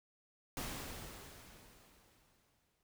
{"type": "noise with exponential decay", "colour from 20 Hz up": "pink", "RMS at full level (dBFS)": -41, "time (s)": [0.57, 2.83], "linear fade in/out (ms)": 1, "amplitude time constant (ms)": 490, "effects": []}